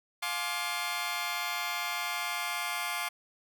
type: chord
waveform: 15% pulse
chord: D half-diminished seventh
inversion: first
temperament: just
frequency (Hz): 704.8 / 845.8 / 1057.2 / 1174.7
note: F5 / Ab5 / C6 / D6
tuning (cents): +16 / +31 / +18 / 0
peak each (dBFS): -31 / -33 / -31 / -31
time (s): 0.22-3.09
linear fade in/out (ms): 10
effects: none